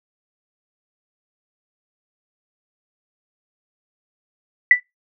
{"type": "tone with exponential decay", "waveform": "sine", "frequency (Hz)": 1975.5, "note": "B6", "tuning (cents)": 0, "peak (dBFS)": -3, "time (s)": [4.71, 4.8], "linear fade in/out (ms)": 2, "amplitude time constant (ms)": 19, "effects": ["noise-tail reverb RT60 0.2 s tail -19 dB re dry"]}